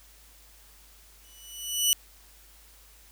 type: tone with exponential growth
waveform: 15% pulse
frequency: 2960 Hz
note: F#7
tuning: in tune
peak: -11 dBFS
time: 1.24-1.93 s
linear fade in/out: 0 ms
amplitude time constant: 150 ms
effects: added 51 Hz sine -56 dBFS peak until 3.11 s + white hiss -56 dBFS RMS until 3.11 s